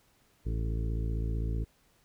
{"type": "harmonic tone with a mistuned harmonic", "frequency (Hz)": 55.6, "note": "A1", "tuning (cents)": 19, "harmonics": [1, 2, 3, 4, 5, 6, 7, 8], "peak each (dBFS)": [-30, -35, -42, -47, -46, -47, -51, -48], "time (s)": [0.45, 1.65], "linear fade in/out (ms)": 20, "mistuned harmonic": 7, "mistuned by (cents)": 28, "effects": ["pink hiss -67 dBFS RMS until 2.04 s"]}